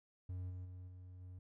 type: tone with level steps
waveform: triangle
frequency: 91.2 Hz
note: F#2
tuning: 24 cents flat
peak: -39 / -42 / -46 / -49 / -47 dBFS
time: 0.29-1.39 s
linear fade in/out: 5 ms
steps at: 0.49 / 0.64 / 0.87 / 1.2 s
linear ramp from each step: 20 ms
effects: none